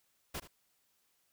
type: noise with echo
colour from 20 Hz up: pink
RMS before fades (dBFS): -40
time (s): 0.34-0.4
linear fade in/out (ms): 10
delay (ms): 77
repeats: 1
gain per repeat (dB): -14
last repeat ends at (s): 0.477
effects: white hiss -75 dBFS RMS until 1.32 s